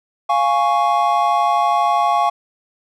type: chord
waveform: triangle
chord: Db major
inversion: first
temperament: equal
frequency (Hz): 698.5 / 830.6 / 1108.7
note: F5 / Ab5 / Db6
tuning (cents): 0 / 0 / 0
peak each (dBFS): -16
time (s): 0.29-2.3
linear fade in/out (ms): 10
effects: none